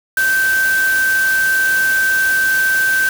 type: tone in noise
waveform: sine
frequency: 1554 Hz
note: G6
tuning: 16 cents flat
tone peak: -12 dBFS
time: 0.17-3.09 s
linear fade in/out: 2 ms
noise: white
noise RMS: -25 dBFS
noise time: 0.17-3.09 s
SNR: +10 dB
effects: none